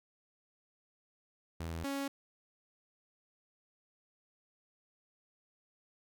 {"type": "tone pair in turn", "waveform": "sawtooth", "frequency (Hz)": [82.4, 277.2], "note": ["E2", "C#4"], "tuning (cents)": [0, 0], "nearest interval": "octave + major sixth", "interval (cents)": 2100, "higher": "second", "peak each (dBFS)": [-34, -31], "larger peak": "second", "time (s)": [[1.6, 1.84], [1.84, 2.08]], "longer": "neither", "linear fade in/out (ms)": 5, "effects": []}